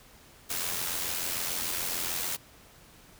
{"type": "noise with amplitude modulation", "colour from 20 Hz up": "white", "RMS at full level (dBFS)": -30, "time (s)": [0.49, 2.37], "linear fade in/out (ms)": 20, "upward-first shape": "sine", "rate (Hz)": 86.8, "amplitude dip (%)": 50, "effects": ["pink hiss -55 dBFS RMS until 3.19 s"]}